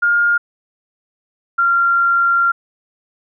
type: tone pair in turn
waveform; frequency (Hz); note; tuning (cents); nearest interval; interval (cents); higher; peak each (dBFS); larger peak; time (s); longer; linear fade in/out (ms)
sine; 1414 / 1382.5; F6 / F6; +21 / -18; unison; 39; first; -11; neither; 0.02-0.38 / 1.58-2.52; second; 10
effects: none